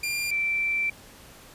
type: tone pair in turn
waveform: sawtooth / sine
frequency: 2391 / 2340 Hz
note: D7 / D7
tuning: +30 / -7 cents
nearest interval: unison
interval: 37 cents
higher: first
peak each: -23 dBFS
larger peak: neither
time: 0.03-0.31 / 0.31-0.9 s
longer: second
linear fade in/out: 5 ms
effects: pink hiss -49 dBFS RMS until 1.54 s + resampled to 32000 Hz